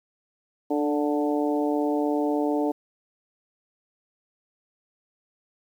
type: harmonic tone with a mistuned harmonic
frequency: 146.83 Hz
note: D3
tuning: in tune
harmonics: 2 / 3 / 4 / 5 / 6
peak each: -24 / -28 / -30 / -32 / -34 dBFS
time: 0.7-2.72 s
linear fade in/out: 10 ms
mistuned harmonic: 2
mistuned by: +17 cents
effects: 9-bit